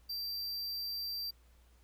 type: tone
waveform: square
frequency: 4699 Hz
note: D8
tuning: in tune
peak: -37 dBFS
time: 0.09-1.31 s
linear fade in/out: 10 ms
effects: added 60 Hz sine -61 dBFS peak until 1.83 s + pink hiss -70 dBFS RMS until 1.83 s

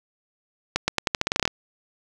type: accelerating click train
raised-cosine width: 0.2 ms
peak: -3 dBFS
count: 13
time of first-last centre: 0.76-1.477 s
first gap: 120 ms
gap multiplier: 0.86
effects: none

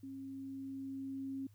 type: tone with level ramp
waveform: sine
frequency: 270 Hz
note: C#4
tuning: 45 cents flat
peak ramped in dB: -44 to -38 dBFS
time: 0.03-1.47 s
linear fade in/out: 5 ms
effects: added 103 Hz sine -59 dBFS peak until 1.54 s + white hiss -75 dBFS RMS until 1.54 s

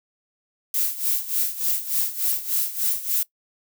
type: noise with tremolo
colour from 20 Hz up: violet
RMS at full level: -21 dBFS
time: 0.74-3.23 s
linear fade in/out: 2 ms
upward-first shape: sine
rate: 3.4 Hz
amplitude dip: 80%
effects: noise-tail reverb RT60 0.1 s tail -20 dB re dry

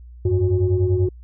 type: tone cluster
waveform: sine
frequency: 90.5 / 100.8 / 364.8 Hz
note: F#2 / G2 / F#4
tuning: -38 / +49 / -24 cents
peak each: -19 dBFS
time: 0.25-1.09 s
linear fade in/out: 5 ms
effects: tanh soft clip ceiling -9 dBFS + added 60 Hz sine -38 dBFS peak until 1.23 s

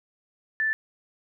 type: tone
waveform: sine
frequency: 1760 Hz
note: A6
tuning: in tune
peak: -22 dBFS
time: 0.6-0.73 s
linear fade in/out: 0 ms
effects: none

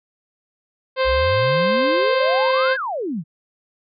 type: harmonic tone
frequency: 523.3 Hz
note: C5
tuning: in tune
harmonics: 1 / 2 / 3 / 4 / 5 / 6 / 7 / 8 / 9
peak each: -17 / -23 / -27 / -29 / -31 / -33 / -34 / -35 / -36 dBFS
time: 0.96-2.77 s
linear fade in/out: 50 ms
type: exponential two-way sweep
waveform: sine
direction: up then down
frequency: 55.3 to 1677 to 143.1 Hz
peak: -22 dBFS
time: 1.04-3.24 s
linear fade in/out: 50 ms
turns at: 2.76 s
effects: none

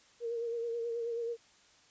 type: tone with vibrato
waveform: sine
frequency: 466.2 Hz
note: A#4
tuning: in tune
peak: -33 dBFS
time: 0.2-1.37 s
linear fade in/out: 50 ms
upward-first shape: sine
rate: 9.3 Hz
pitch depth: 35 cents each way
effects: white hiss -63 dBFS RMS until 1.9 s + resampled to 16000 Hz

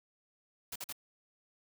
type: noise bursts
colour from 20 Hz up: white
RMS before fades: -41 dBFS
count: 3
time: 0.72-0.926 s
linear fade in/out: 5 ms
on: 38 ms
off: 46 ms
effects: none

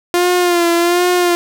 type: tone with vibrato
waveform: sawtooth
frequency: 349.2 Hz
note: F4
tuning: in tune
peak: -7 dBFS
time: 0.14-1.35 s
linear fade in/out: 0 ms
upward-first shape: sine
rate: 1.3 Hz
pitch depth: 46 cents each way
effects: none

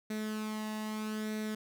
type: tone with flanger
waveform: sawtooth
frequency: 215.4 Hz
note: A3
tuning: 37 cents flat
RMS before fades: -37 dBFS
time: 0.1-1.55 s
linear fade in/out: 5 ms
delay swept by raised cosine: 0.5 to 1.08 ms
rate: 0.79 Hz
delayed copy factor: +0.55
effects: none

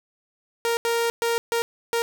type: tone bursts at uneven times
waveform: sawtooth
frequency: 465.7 Hz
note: A#4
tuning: 2 cents flat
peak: -17 dBFS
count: 5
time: 0.65-0.77 / 0.85-1.1 / 1.22-1.38 / 1.52-1.62 / 1.93-2.02 s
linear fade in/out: 0 ms
effects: none

